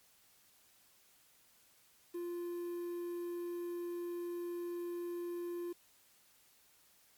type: tone with quantisation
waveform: triangle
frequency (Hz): 347.9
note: F4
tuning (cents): -7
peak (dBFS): -36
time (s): 2.14-5.73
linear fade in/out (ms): 10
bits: 10
effects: white hiss -67 dBFS RMS until 7.17 s + MP3 96 kbps